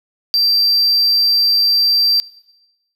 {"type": "tone", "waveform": "triangle", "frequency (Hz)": 4699, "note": "D8", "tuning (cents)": 0, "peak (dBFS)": -10, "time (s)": [0.34, 2.2], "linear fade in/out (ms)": 0, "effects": ["noise-tail reverb RT60 1.0 s tail -21 dB re dry"]}